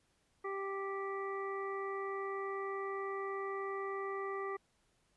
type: harmonic tone with a mistuned harmonic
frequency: 391.9 Hz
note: G4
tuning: in tune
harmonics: 1 / 2 / 3 / 5 / 6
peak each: -39 / -48 / -42 / -47 / -60 dBFS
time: 0.44-4.57 s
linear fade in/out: 10 ms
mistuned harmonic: 6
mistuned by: -24 cents
effects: pink hiss -75 dBFS RMS until 5.16 s + resampled to 24000 Hz